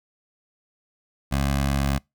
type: tone with notch filter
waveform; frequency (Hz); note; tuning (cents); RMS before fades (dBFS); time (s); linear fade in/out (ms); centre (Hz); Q
15% pulse; 69.1; C#2; -5; -23; 1.31-1.99; 20; 370; 1.7
effects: noise-tail reverb RT60 0.2 s tail -25 dB re dry